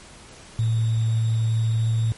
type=tone with sample-and-hold; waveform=sine; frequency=112.4 Hz; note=A2; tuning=37 cents sharp; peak=-18 dBFS; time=0.59-2.12 s; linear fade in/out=0 ms; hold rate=3675 Hz; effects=pink hiss -45 dBFS RMS until 2.17 s + MP3 48 kbps